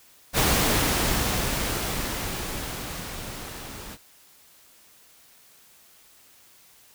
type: noise with level ramp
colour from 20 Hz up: pink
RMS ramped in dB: -20 to -40 dBFS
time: 0.33-3.98 s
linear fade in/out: 50 ms
effects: white hiss -55 dBFS RMS until 6.94 s